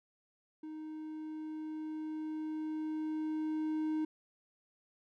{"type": "tone with level ramp", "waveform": "triangle", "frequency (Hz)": 311.1, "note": "D#4", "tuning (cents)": 0, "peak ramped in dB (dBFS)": [-40, -29], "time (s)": [0.63, 4.05], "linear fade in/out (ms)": 5, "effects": []}